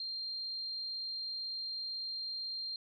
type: tone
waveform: sine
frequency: 4186 Hz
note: C8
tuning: in tune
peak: -37 dBFS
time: 0-2.76 s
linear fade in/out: 2 ms
effects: none